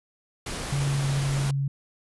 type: noise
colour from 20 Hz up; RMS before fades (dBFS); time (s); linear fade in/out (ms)
pink; -33; 0.46-1.51; 5
type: tone with pitch glide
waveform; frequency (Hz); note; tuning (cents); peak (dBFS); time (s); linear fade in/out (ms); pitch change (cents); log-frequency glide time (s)
sine; 140.2 to 138.35; C#3 to C#3; +20 to -3; -23; 0.72-1.68; 5; -23; 0.85-1.14
effects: resampled to 24000 Hz